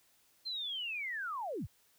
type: linear sweep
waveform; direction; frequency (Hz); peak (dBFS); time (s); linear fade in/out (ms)
sine; down; 4189 to 41.2; -36; 0.45-1.67; 20
effects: white hiss -69 dBFS RMS until 1.98 s